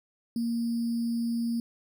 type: tone with sample-and-hold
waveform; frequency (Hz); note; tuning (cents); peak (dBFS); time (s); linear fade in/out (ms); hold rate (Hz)
sine; 233.1; A#3; 0; -26; 0.36-1.6; 2; 4900
effects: none